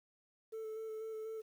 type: tone with vibrato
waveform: sine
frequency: 440 Hz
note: A4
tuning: in tune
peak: -38 dBFS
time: 0.52-1.42 s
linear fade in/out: 20 ms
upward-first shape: square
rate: 4.1 Hz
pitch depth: 14 cents each way
effects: tanh soft clip ceiling -40 dBFS + 11-bit